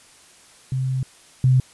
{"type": "tone pair in turn", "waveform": "sine", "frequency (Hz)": [130.81, 129.01], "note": ["C3", "C3"], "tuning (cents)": [0, -24], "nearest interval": "unison", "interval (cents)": 24, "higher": "first", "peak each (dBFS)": [-20, -12], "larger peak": "second", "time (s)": [[0.72, 1.03], [1.44, 1.6]], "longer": "first", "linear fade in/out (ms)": 2, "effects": ["white hiss -50 dBFS RMS until 1.73 s", "resampled to 24000 Hz"]}